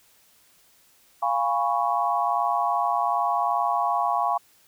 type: chord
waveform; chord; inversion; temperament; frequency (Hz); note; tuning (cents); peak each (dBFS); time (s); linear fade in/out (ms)
sine; C# dominant seventh; first; equal with one note detuned; 698.5 / 821.1 / 987.8 / 1108.7; E#5 / G#5 / B5 / C#6; 0 / -20 / 0 / 0; -26 / -26 / -28 / -26; 1.22-4.38; 10
effects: white hiss -59 dBFS RMS until 4.67 s